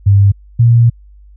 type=tone pair in turn; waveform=sine; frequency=99.7 / 117.6 Hz; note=G2 / A#2; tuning=+30 / +16 cents; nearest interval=minor third; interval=286 cents; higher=second; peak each=-4 dBFS; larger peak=neither; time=0.06-0.32 / 0.59-0.9 s; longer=second; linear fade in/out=10 ms; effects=added 50 Hz sine -37 dBFS peak until 1.36 s